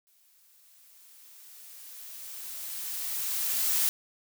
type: noise with exponential growth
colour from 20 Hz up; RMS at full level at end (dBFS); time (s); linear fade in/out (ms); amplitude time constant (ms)
blue; -25; 0.07-3.89; 0; 830
effects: none